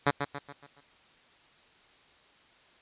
5% pulse tone with echo, 142.6 Hz, C#3, 49 cents sharp, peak -10 dBFS, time 0.06-0.11 s, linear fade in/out 10 ms, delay 140 ms, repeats 5, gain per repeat -7 dB, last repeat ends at 0.81 s, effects white hiss -60 dBFS RMS until 2.81 s + resampled to 8000 Hz

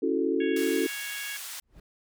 sine chord, F# minor seventh, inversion second, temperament equal, 277.2 / 329.6 / 370 / 440 Hz, C#4 / E4 / F#4 / A4, 0 / 0 / 0 / 0 cents, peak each -29 dBFS, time 0.02-0.87 s, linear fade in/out 10 ms
harmonic tone, 554 Hz, C#5, 1 cent flat, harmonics 3 / 4 / 5 / 6, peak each -38 / -40 / -42 / -44 dBFS, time 0.4-1.37 s, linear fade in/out 5 ms
white band-pass noise, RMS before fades -39 dBFS, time 0.56-1.6 s, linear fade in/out 5 ms, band 1100 to 14000 Hz, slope 12 dB/octave
brown noise with exponential growth, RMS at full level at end -43 dBFS, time 1.62-1.8 s, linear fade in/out 5 ms, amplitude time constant 39 ms
effects none

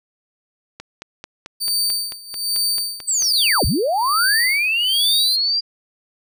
click train, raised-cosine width 0.2 ms, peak -16 dBFS, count 12, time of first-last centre 0.8-3.223 s, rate 4.54 Hz
sawtooth tone with tremolo, 4600 Hz, D8, 37 cents flat, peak -14 dBFS, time 1.6-5.37 s, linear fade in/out 20 ms, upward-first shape sine, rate 1.2 Hz, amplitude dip 90%
sine linear two-way sweep, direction down then up, 8300 to 37.3 to 4829 Hz, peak -16 dBFS, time 3.07-5.61 s, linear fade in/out 20 ms, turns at 3.65 s
effects none

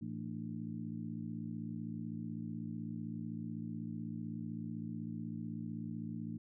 harmonic tone with a mistuned harmonic, 55.9 Hz, A1, 28 cents sharp, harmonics 2 / 3 / 4 / 5 / 6, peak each -47 / -44 / -43 / -48 / -59 dBFS, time 0.01-6.38 s, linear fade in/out 10 ms, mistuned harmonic 5, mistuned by +100 cents, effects none

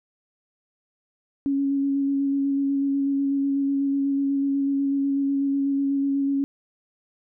sine tone with vibrato, 277.2 Hz, C#4, in tune, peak -20 dBFS, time 1.46-6.44 s, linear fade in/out 0 ms, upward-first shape square, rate 8.1 Hz, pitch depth 11 cents each way, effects none

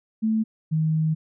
sine tone pair in turn, 220 / 157.63 Hz, A3 / D#3, 0 / +23 cents, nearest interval tritone, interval 577 cents, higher first, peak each -19 dBFS, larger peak neither, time 0.22-0.44 / 0.71-1.15 s, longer second, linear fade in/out 20 ms, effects none

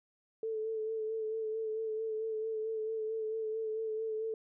sine tone with vibrato, 440 Hz, A4, in tune, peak -33 dBFS, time 0.43-4.34 s, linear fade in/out 2 ms, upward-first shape sine, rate 4.5 Hz, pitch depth 28 cents each way, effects none

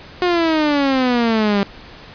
sawtooth exponential sweep, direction down, 362.9 to 196.8 Hz, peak -10 dBFS, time 0.22-1.63 s, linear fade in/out 0 ms, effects pink hiss -39 dBFS RMS until 2.14 s + resampled to 11025 Hz

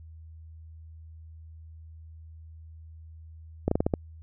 slowing click train, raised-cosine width 2 ms, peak -10 dBFS, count 6, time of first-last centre 3.68-3.938 s, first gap 34 ms, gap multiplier 1.21, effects added 80 Hz sine -44 dBFS peak until 4.22 s

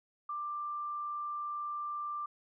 sine tone, 1183 Hz, D6, 12 cents sharp, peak -35 dBFS, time 0.29-2.26 s, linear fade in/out 5 ms, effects none

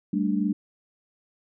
sine chord, G suspended second, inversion none, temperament equal, 196 / 220 / 293.7 Hz, G3 / A3 / D4, 0 / 0 / 0 cents, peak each -25 / -27 / -27 dBFS, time 0.13-0.53 s, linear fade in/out 5 ms, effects none

